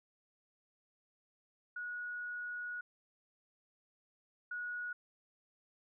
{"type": "tone pair in turn", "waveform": "sine", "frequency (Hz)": [1457, 1457], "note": ["F#6", "F#6"], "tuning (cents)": [-27, -27], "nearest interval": "unison", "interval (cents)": 0, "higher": "neither", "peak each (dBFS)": [-39, -38], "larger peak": "second", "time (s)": [[1.76, 2.81], [4.51, 4.93]], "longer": "first", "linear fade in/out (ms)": 5, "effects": []}